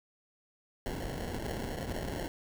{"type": "noise with sample-and-hold", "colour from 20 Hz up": "pink", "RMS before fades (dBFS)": -37, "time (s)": [0.86, 2.28], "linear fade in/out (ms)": 0, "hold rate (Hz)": 1225, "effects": []}